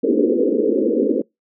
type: band-pass noise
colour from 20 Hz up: white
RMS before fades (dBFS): -17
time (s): 0.03-1.22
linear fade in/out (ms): 10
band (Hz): 220 to 510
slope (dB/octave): 96
effects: noise-tail reverb RT60 0.2 s tail -26 dB re dry